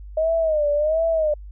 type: tone with vibrato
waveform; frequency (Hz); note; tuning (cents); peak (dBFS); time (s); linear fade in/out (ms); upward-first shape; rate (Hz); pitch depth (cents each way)
sine; 620; D#5; -6; -17; 0.17-1.34; 5; sine; 1.4; 110
effects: added 50 Hz sine -35 dBFS peak until 1.51 s